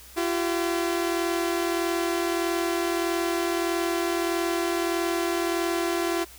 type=tone pair together; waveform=sawtooth; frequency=340 / 381.6 Hz; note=F4 / G4; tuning=-46 / -47 cents; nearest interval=major second; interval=199 cents; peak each=-21 / -26 dBFS; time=0.16-6.25 s; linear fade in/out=20 ms; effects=added 60 Hz sine -51 dBFS peak until 6.38 s + white hiss -48 dBFS RMS until 6.38 s